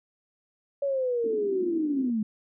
sine linear sweep, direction down, 568 to 207.7 Hz, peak -24 dBFS, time 0.82-2.23 s, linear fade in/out 5 ms
pink band-pass noise, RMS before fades -37 dBFS, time 1.24-2.1 s, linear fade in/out 2 ms, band 240 to 360 Hz, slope 48 dB/octave
effects none

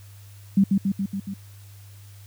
sine tone with echo, 196 Hz, G3, in tune, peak -13 dBFS, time 0.57-0.64 s, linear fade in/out 5 ms, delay 140 ms, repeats 5, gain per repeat -3 dB, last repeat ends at 1.34 s, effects added 100 Hz sine -43 dBFS peak until 2.26 s + white hiss -54 dBFS RMS until 2.26 s

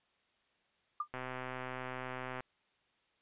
sine tone with exponential decay, 1200 Hz, D6, 37 cents sharp, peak -29 dBFS, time 1-1.08 s, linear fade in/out 5 ms, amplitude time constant 16 ms
click train, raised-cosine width 0.5 ms, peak -26 dBFS, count 163, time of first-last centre 1.14-2.406 s, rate 128 Hz
effects white hiss -74 dBFS RMS until 3.21 s + resampled to 8000 Hz

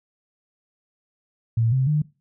sine tone with pitch steps, 114.3 / 131.3 / 150.82 Hz, A#2 / C3 / D3, -34 / +6 / +46 cents, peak -17 dBFS, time 1.57-2.02 s, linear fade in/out 5 ms, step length 150 ms, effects noise-tail reverb RT60 0.3 s tail -21 dB re dry

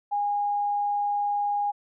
sine tone, 819 Hz, G#5, 24 cents flat, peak -23 dBFS, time 0.11-1.72 s, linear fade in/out 20 ms, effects none

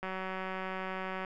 click train, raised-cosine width 0.5 ms, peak -23 dBFS, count 230, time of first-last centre 0.03-1.248 s, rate 188 Hz, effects none

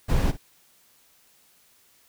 brown noise with echo, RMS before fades -21 dBFS, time 0.08-0.32 s, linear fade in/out 20 ms, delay 55 ms, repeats 1, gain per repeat -15 dB, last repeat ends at 0.375 s, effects white hiss -60 dBFS RMS until 2.08 s

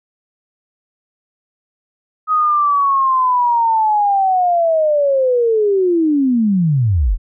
sine linear sweep, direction down, 1263 to 32.8 Hz, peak -11 dBFS, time 2.27-7.18 s, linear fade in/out 50 ms, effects none

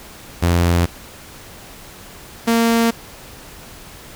sawtooth tone pair in turn, 86.3 / 230.4 Hz, F2 / A#3, -20 / -20 cents, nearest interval octave + perfect fourth, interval 1700 cents, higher second, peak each -9 dBFS, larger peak neither, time 0.42-0.86 / 2.47-2.91 s, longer neither, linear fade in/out 10 ms, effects pink hiss -39 dBFS RMS until 4.15 s

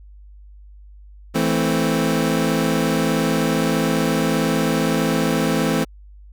25% pulse chord, A minor, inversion second, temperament equal, 164.81 / 220 / 261.6 Hz, E3 / A3 / C4, 0 / 0 / 0 cents, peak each -18 dBFS, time 1.34-5.85 s, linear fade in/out 20 ms, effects added 50 Hz sine -40 dBFS peak until 6.32 s

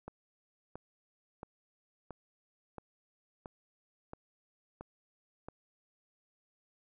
click train, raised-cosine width 1 ms, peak -29 dBFS, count 9, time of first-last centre 0.08-5.485 s, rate 1.48 Hz, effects none

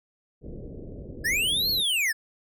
pink low-pass noise, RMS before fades -39 dBFS, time 0.41-1.84 s, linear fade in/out 50 ms, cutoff 550 Hz, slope 48 dB/octave
square linear two-way sweep, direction up then down, 1661.2 to 4400 to 1661.2 Hz, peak -23 dBFS, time 1.24-2.13 s, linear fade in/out 20 ms, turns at 1.7 s
effects none

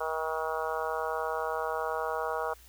harmonic tone, 159.1 Hz, D#3, 39 cents sharp, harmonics 3 / 4 / 5 / 6 / 7 / 8 / 9, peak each -35 / -36 / -37 / -38 / -38 / -39 / -40 dBFS, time 0-2.54 s, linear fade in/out 10 ms, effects added 60 Hz sine -55 dBFS peak until 2.68 s + white hiss -57 dBFS RMS until 2.68 s

